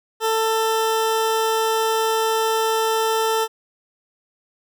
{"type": "tone", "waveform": "20% pulse", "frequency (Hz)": 444.6, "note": "A4", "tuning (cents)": 18, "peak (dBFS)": -13, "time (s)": [0.2, 3.48], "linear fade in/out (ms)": 50, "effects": []}